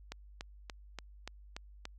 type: click train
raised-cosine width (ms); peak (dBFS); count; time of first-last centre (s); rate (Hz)
0.2; -24; 7; 0.12-1.854; 3.46
effects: added 50 Hz sine -52 dBFS peak until 1.98 s